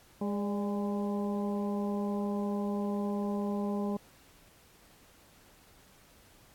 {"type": "harmonic tone with a mistuned harmonic", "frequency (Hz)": 204.3, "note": "G#3", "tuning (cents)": -28, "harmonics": [1, 2, 3, 4, 5], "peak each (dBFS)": [-31, -37, -41, -43, -45], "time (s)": [0.21, 3.97], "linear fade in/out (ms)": 5, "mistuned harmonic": 3, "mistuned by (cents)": -52, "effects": ["pink hiss -60 dBFS RMS until 6.54 s", "AAC 64 kbps"]}